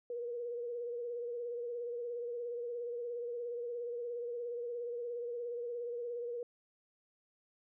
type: tone with vibrato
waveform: sine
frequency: 477.9 Hz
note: A#4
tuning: 43 cents sharp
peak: -37 dBFS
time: 0.1-6.43 s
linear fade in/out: 2 ms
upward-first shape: sine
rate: 17 Hz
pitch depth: 38 cents each way
effects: none